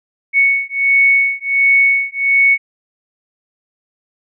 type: beating tone pair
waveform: sine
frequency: 2217 / 2218.4 Hz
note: C#7 / C#7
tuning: 0 / +1 cents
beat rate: 1.4 Hz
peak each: -13 dBFS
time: 0.33-2.58 s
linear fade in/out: 50 ms
effects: none